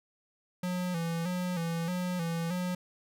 square tone with vibrato, 173.5 Hz, F3, 11 cents flat, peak -31 dBFS, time 0.63-2.75 s, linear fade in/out 5 ms, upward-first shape square, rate 1.6 Hz, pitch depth 68 cents each way, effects none

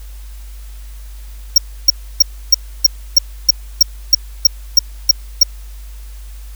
square tone bursts, 5570 Hz, F8, 5 cents flat, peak -3 dBFS, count 13, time 1.56-5.433 s, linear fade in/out 5 ms, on 21 ms, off 300 ms, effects added 50 Hz sine -29 dBFS peak until 6.55 s + white hiss -45 dBFS RMS until 6.55 s

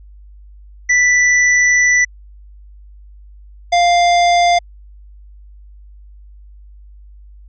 square tone pair in turn, 1975.5 / 698.4 Hz, B6 / F5, 0 / 0 cents, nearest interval octave + tritone, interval 1800 cents, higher first, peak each -10 dBFS, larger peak neither, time 0.89-2.05 / 3.72-4.59 s, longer first, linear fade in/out 10 ms, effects added 50 Hz sine -37 dBFS peak until 7.48 s + resampled to 16000 Hz

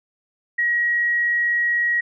sine tone, 1902 Hz, A#6, 34 cents sharp, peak -17 dBFS, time 0.58-2.01 s, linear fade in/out 10 ms, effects none

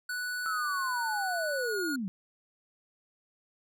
square tone with pitch glide, 1480 to 1437.9 Hz, F#6 to F#6, 0 to -50 cents, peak -33 dBFS, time 0.09-1.96 s, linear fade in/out 5 ms, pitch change -50 cents, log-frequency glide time 1.56-1.78 s
sine linear sweep, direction down, 1332 to 177.4 Hz, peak -31 dBFS, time 0.46-2.08 s, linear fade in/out 0 ms
effects none

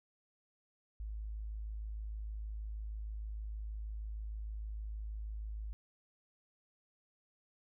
sine tone, 53.2 Hz, G#1, 42 cents sharp, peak -39 dBFS, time 1-5.73 s, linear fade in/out 0 ms, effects none

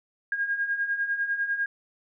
sine beating tone pair, 1618 / 1628 Hz, G#6 / G#6, -46 / -35 cents, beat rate 10 Hz, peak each -32 / -26 dBFS, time 0.32-1.66 s, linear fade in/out 2 ms, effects none

